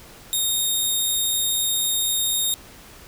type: tone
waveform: 15% pulse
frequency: 3704 Hz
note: A#7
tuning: 12 cents flat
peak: -13 dBFS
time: 0.33-2.54 s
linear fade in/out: 0 ms
effects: pink hiss -45 dBFS RMS until 3.07 s